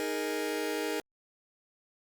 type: chord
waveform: sawtooth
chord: D# suspended fourth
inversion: none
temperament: just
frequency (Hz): 311.1 / 414.8 / 466.7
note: D#4 / G#4 / A#4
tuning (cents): 0 / -2 / +2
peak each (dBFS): -31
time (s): 0-1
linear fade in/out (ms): 0
effects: Opus 48 kbps